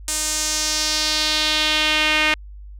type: tone with band-pass filter sweep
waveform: sawtooth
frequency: 307.5 Hz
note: D#4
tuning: 20 cents flat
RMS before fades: -20 dBFS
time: 0.08-2.34 s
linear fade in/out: 2 ms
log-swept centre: 8000 to 2400 Hz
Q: 2.2
effects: added 50 Hz sine -35 dBFS peak until 2.79 s